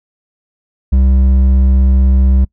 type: tone with hard clipping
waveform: sine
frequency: 65.41 Hz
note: C2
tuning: in tune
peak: -8 dBFS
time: 0.92-2.45 s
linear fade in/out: 10 ms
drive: 6 dB
effects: noise-tail reverb RT60 0.1 s tail -24 dB re dry